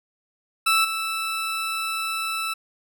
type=tone with level steps; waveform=20% pulse; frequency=1318 Hz; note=E6; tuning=1 cent flat; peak=-12 / -20 dBFS; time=0.66-2.54 s; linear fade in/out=10 ms; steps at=0.84 s; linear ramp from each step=10 ms; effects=none